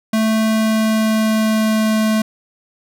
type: tone with pitch glide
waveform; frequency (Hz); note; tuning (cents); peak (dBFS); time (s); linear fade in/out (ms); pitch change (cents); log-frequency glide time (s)
square; 220 to 217.7; A3 to A3; 0 to -18; -14; 0.13-2.22; 5; -18; 0.41-1.98
effects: none